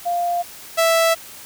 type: tone pair in turn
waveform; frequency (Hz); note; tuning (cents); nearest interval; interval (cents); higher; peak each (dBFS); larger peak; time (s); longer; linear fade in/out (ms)
sine / sawtooth; 698.5 / 659.3; F5 / E5; 0 / 0; minor second; 100; first; -18 / -10; second; 0.05-0.43 / 0.77-1.15; neither; 20
effects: white hiss -39 dBFS RMS until 1.45 s